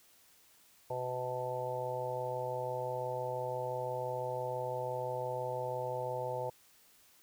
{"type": "harmonic tone", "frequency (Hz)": 125.9, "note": "B2", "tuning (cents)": 34, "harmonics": [1, 3, 4, 5, 6, 7], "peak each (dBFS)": [-44, -46, -38, -41, -49, -40], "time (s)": [0.9, 6.5], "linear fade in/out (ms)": 5, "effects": ["white hiss -64 dBFS RMS until 7.22 s"]}